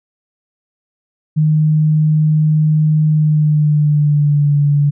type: tone with pitch glide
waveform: sine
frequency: 154.2 to 144.71 Hz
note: D#3 to D3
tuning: -15 to -25 cents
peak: -9 dBFS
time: 1.36-4.91 s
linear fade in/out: 20 ms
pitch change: -110 cents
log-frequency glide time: 3.08-4.56 s
effects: none